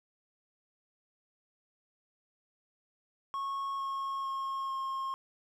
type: tone with pitch steps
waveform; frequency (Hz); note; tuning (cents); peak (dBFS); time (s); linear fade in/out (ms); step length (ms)
triangle; 1097 / 1088.8 / 1080.6 / 1072.6; C#6 / C#6 / C#6 / C6; -18 / -31 / -44 / +43; -31; 3.34-5.14; 0; 450
effects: none